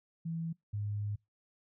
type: tone pair in turn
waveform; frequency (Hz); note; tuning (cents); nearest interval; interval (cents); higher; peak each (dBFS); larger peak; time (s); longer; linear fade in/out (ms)
sine; 164.81 / 103.49; E3 / G#2; 0 / -6; minor sixth; 806; first; -34 / -33; second; 0.25-0.53 / 0.73-1.16; second; 10
effects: noise-tail reverb RT60 0.2 s tail -25 dB re dry